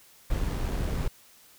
brown noise with amplitude modulation, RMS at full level -27 dBFS, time 0.3-1.08 s, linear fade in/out 5 ms, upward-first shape sine, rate 90.7 Hz, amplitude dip 30%, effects white hiss -56 dBFS RMS until 1.58 s

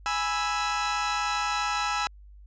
sawtooth chord, E major, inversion first, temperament equal, 830.6 / 987.8 / 1318.5 Hz, G#5 / B5 / E6, 0 / 0 / 0 cents, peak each -26 / -29 / -25 dBFS, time 0.06-2.07 s, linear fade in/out 0 ms, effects added 50 Hz sine -46 dBFS peak until 2.46 s + resampled to 16000 Hz

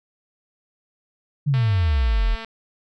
sine exponential sweep, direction down, 151.1 to 38.1 Hz, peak -16 dBFS, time 1.46-2.36 s, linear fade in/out 20 ms
click train, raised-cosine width 0.3 ms, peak -19 dBFS, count 205, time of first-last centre 1.54-2.447 s, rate 225 Hz
effects none

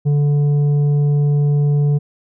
sine tone with tanh clipping, 145.4 Hz, D3, 17 cents flat, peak -13 dBFS, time 0.05-1.99 s, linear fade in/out 20 ms, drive 6 dB, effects none

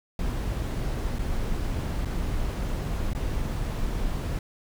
brown noise with dropouts, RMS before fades -28 dBFS, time 0.19-4.39 s, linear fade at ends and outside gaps 2 ms, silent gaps 1.186-1.191 / 2.05-2.055 / 3.134-3.149 s, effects none

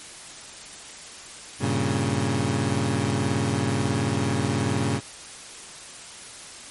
20% pulse chord, G diminished, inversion none, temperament equal, 98 / 116.54 / 138.59 Hz, G2 / Bb2 / Db3, 0 / 0 / 0 cents, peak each -22 / -22 / -21 dBFS, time 1.59-5.01 s, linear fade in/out 50 ms, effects white hiss -41 dBFS RMS until 6.7 s + MP3 48 kbps

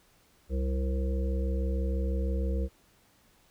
harmonic tone with a mistuned harmonic, 66.3 Hz, C2, 23 cents sharp, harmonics 1 / 3 / 5 / 7 / 8, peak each -27 / -37 / -41 / -39 / -42 dBFS, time 0.49-2.69 s, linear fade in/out 50 ms, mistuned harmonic 3, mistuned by -61 cents, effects pink hiss -64 dBFS RMS until 3.5 s

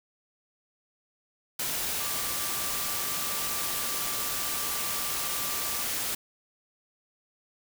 sine tone in noise, 1174.7 Hz, D6, in tune, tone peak -41 dBFS, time 2-5.83 s, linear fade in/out 5 ms, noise white, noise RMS -31 dBFS, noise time 1.59-6.15 s, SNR -13 dB, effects none

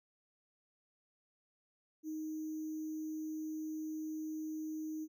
sine tone with sample-and-hold, 312.3 Hz, D#4, 7 cents sharp, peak -38 dBFS, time 2.03-5.08 s, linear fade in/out 50 ms, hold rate 6300 Hz, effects none

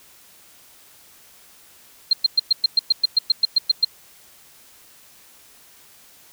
sine tone bursts, 4186 Hz, C8, in tune, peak -11 dBFS, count 14, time 2.11-3.848 s, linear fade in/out 5 ms, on 22 ms, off 110 ms, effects white hiss -50 dBFS RMS until 6.32 s

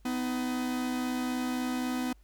45% pulse tone pair together, 250.8 / 314.6 Hz, B3 / D#4, +27 / +19 cents, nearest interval major third, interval 392 cents, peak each -30 / -38 dBFS, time 0.05-2.13 s, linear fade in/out 5 ms, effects added 50 Hz sine -55 dBFS peak until 2.23 s + pink hiss -70 dBFS RMS until 2.23 s

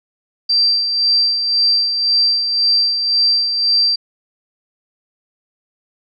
sine tone with tremolo, 4699 Hz, D8, in tune, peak -10 dBFS, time 0.49-3.96 s, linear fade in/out 10 ms, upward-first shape sine, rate 1.9 Hz, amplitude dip 50%, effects none

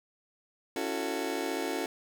30% pulse chord, F# minor seventh, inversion second, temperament just, 277.5 / 333 / 370 / 444 Hz, C#4 / E4 / F#4 / A4, +2 / +18 / 0 / +16 cents, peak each -34 dBFS, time 0.76-1.86 s, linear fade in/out 2 ms, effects none

